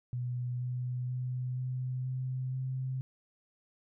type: tone with pitch steps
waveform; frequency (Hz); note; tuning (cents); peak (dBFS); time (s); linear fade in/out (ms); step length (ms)
sine; 123.47 / 124.83 / 126.21 / 127.6 / 129.01 / 130.43; B2 / B2 / B2 / C3 / C3 / C3; 0 / +19 / +38 / -43 / -24 / -5; -32; 0.13-3.01; 0; 480
effects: none